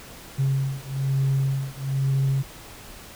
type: beating tone pair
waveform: sine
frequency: 135.1 / 136.2 Hz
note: C#3 / C#3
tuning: -44 / -30 cents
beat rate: 1.1 Hz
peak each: -23 dBFS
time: 0.38-2.43 s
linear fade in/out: 20 ms
effects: tanh soft clip ceiling -16 dBFS + pink hiss -43 dBFS RMS until 3.15 s